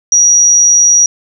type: tone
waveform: sine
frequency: 5770 Hz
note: F#8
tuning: 44 cents flat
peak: -4 dBFS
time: 0.12-1.06 s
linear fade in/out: 2 ms
effects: none